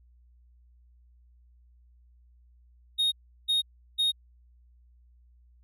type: tone bursts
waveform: triangle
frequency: 3723 Hz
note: A#7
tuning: 3 cents flat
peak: -21 dBFS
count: 3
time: 2.98-4.12 s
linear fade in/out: 20 ms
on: 140 ms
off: 360 ms
effects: added 60 Hz sine -56 dBFS peak until 5.63 s